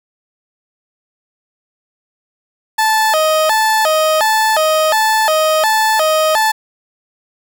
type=tone with vibrato; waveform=30% pulse; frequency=740 Hz; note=F#5; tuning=in tune; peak=-8 dBFS; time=2.78-6.52 s; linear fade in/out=10 ms; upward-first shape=square; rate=1.4 Hz; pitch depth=290 cents each way; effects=none